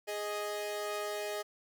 sawtooth tone pair together, 415.3 / 623.8 Hz, G#4 / D#5, 0 / +4 cents, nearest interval perfect fifth, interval 704 cents, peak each -34 / -34 dBFS, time 0.07-1.43 s, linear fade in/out 20 ms, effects none

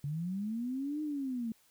sine linear two-way sweep, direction up then down, 138.59 to 308 to 220.7 Hz, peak -33 dBFS, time 0.04-1.52 s, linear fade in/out 2 ms, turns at 1.02 s, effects white hiss -67 dBFS RMS until 1.7 s

